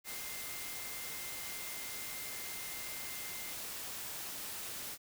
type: tone in noise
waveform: sine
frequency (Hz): 2093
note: C7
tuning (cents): 0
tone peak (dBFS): -50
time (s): 0.04-3.55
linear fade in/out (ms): 50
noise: white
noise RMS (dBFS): -43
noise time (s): 0.04-4.98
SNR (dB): -10
effects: none